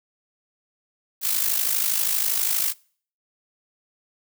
blue noise with amplitude modulation, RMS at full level -20 dBFS, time 1.21-2.74 s, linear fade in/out 50 ms, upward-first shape sine, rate 52.5 Hz, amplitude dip 65%, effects noise-tail reverb RT60 0.5 s tail -25 dB re dry

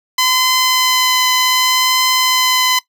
10% pulse tone with vibrato, 1020 Hz, C6, 44 cents flat, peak -3 dBFS, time 0.18-2.79 s, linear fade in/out 5 ms, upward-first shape triangle, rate 0.67 Hz, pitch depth 9 cents each way, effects noise-tail reverb RT60 0.1 s tail -18 dB re dry

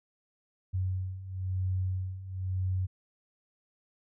sine beating tone pair, 92.5 / 93.5 Hz, F#2 / F#2, 0 / +19 cents, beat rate 1 Hz, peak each -35 / -31 dBFS, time 0.73-2.87 s, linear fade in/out 20 ms, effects none

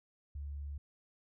sine tone, 71.6 Hz, D2, 43 cents flat, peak -39 dBFS, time 0.35-0.78 s, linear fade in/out 5 ms, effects none

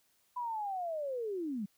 sine linear sweep, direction down, 999 to 188 Hz, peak -34 dBFS, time 0.36-1.66 s, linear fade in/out 10 ms, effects white hiss -72 dBFS RMS until 1.77 s

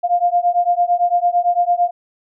sine beating tone pair, 698.5 / 707.4 Hz, F5 / F5, 0 / +22 cents, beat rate 8.9 Hz, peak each -16 dBFS, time 0.03-1.91 s, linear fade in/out 20 ms, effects none

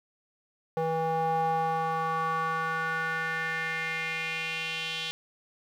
square tone with band-pass filter sweep, 162.1 Hz, E3, 29 cents flat, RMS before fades -30 dBFS, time 0.77-5.11 s, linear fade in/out 0 ms, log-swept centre 630 to 3300 Hz, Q 3.8, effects 10-bit

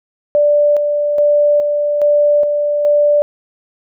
sine tone with tremolo, 587.3 Hz, D5, in tune, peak -8 dBFS, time 0.35-3.22 s, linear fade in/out 0 ms, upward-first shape square, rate 1.2 Hz, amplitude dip 40%, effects none

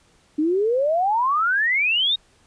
sine exponential sweep, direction up, 293.7 to 3800 Hz, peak -17 dBFS, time 0.38-2.16 s, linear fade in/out 10 ms, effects pink hiss -58 dBFS RMS until 2.46 s + resampled to 22050 Hz

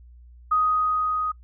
sine tone with level ramp, 1250 Hz, D#6, 8 cents sharp, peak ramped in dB -17 to -23 dBFS, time 0.51-1.32 s, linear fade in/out 10 ms, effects noise-tail reverb RT60 0.1 s tail -23 dB re dry + added 60 Hz sine -45 dBFS peak until 1.43 s

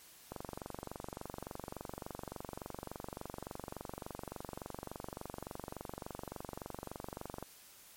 click train, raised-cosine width 1 ms, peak -27 dBFS, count 168, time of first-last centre 0.32-7.426 s, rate 23.5 Hz, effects white hiss -58 dBFS RMS until 7.96 s + MP3 64 kbps

